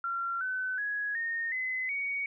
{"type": "tone with pitch steps", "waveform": "sine", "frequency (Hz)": [1372, 1513.6, 1669.7, 1842, 2032, 2242], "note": ["F6", "F#6", "G#6", "A#6", "B6", "C#7"], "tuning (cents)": [-31, 39, 9, -21, 49, 19], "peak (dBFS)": -30, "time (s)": [0.04, 2.26], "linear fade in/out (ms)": 2, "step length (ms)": 370, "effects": []}